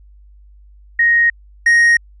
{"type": "tone pair in turn", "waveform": ["sine", "triangle"], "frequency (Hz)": [1871, 1871], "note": ["A#6", "A#6"], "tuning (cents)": [6, 6], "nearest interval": "unison", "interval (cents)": 0, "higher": "neither", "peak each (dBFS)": [-9, -6], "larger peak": "second", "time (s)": [[0.99, 1.3], [1.66, 1.97]], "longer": "neither", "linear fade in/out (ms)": 5, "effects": ["added 50 Hz sine -41 dBFS peak until 2.2 s", "resampled to 24000 Hz"]}